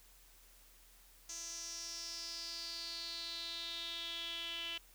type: tone with band-pass filter sweep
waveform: sawtooth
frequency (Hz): 335.7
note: E4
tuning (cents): +32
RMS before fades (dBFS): -44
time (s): 1.29-4.78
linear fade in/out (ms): 5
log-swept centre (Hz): 6300 to 3000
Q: 6.7
effects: added 41 Hz sine -64 dBFS peak until 4.94 s + white hiss -64 dBFS RMS until 4.94 s